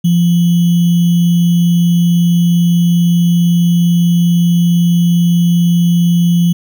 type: tone with sample-and-hold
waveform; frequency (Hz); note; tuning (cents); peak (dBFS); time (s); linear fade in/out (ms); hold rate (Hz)
sine; 172.3; F3; -23; -7; 0.04-6.53; 10; 3150
effects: none